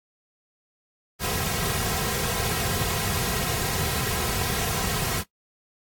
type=noise with comb filter; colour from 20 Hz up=pink; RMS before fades=-26 dBFS; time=1.19-5.24 s; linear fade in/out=50 ms; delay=3.4 ms; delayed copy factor=-0.75; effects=noise-tail reverb RT60 0.1 s tail -18 dB re dry + AAC 64 kbps